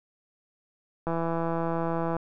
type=click train; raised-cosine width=1 ms; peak=-16 dBFS; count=183; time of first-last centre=1.07-2.166 s; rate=166 Hz; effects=none